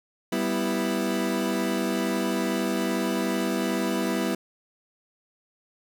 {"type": "chord", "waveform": "30% pulse", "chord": "E minor", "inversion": "first", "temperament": "equal", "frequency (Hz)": [196, 246.9, 329.6], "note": ["G3", "B3", "E4"], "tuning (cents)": [0, 0, 0], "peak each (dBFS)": -26, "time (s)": [0.32, 4.35], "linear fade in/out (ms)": 5, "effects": []}